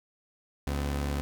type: tone pair together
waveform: sawtooth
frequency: 70.96 / 254.5 Hz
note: C#2 / C4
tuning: +41 / -48 cents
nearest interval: octave + minor seventh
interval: 2211 cents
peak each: -25 / -34 dBFS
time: 0.67-1.21 s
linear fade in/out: 0 ms
effects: none